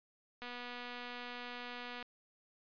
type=click train; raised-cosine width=0.3 ms; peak=-30 dBFS; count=393; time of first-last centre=0.42-2.027 s; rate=244 Hz; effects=resampled to 11025 Hz